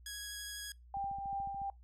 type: tone with vibrato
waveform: 10% pulse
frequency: 1661.2 Hz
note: G#6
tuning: in tune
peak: -33 dBFS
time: 0.06-0.72 s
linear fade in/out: 2 ms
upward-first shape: sine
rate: 12 Hz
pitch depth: 8 cents each way
type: tone with tremolo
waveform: sine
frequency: 792 Hz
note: G5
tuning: 18 cents sharp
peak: -34 dBFS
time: 0.94-1.7 s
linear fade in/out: 2 ms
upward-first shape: triangle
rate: 2.9 Hz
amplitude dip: 45%
type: click train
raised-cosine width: 5 ms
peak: -40 dBFS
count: 10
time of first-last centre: 0.97-1.617 s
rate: 13.9 Hz
effects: noise-tail reverb RT60 0.2 s tail -24 dB re dry + added 60 Hz sine -55 dBFS peak until 1.83 s

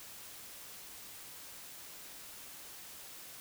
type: silence
effects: white hiss -50 dBFS RMS until 3.4 s

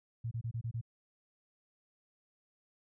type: tone bursts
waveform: sine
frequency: 115.7 Hz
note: A#2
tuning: 13 cents flat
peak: -34 dBFS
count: 6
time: 0.24-0.813 s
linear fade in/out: 10 ms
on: 73 ms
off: 27 ms
effects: none

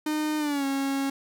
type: tone with pitch glide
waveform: 45% pulse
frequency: 305.6 to 273.8 Hz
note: D#4 to C#4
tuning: -31 to -21 cents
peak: -25 dBFS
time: 0.06-1.1 s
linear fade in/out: 5 ms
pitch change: -190 cents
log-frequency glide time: 0.38-0.65 s
effects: none

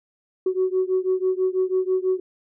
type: beating tone pair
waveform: sine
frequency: 370.6 / 376.7 Hz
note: F#4 / F#4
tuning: +3 / +31 cents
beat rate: 6.1 Hz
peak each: -21 / -22 dBFS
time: 0.46-2.2 s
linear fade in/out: 5 ms
effects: tanh soft clip ceiling -13 dBFS

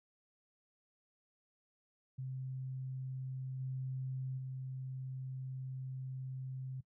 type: tone with level steps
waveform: sine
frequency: 130.81 Hz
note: C3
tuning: in tune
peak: -39 / -37 / -40 dBFS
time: 2.18-6.81 s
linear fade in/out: 10 ms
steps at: 3.59 / 4.37 s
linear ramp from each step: 20 ms
effects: noise-tail reverb RT60 0.1 s tail -20 dB re dry

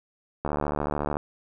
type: click train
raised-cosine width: 1 ms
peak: -13 dBFS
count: 54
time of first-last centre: 0.45-1.169 s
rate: 73.7 Hz
effects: none

